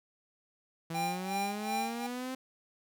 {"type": "linear sweep", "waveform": "sawtooth", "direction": "up", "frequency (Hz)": [163.6, 261.6], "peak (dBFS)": -32, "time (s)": [0.9, 2.35], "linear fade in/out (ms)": 5}
{"type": "tone with tremolo", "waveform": "square", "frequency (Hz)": 798, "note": "G5", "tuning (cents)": 31, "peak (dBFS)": -31, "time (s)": [0.94, 2.07], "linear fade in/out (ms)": 10, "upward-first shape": "sine", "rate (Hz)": 2.7, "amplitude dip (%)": 85}
{"effects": []}